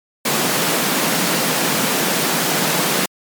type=high-pass noise; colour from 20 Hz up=pink; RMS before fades=-18 dBFS; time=0.25-3.06 s; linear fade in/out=5 ms; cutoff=150 Hz; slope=48 dB/octave; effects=MP3 96 kbps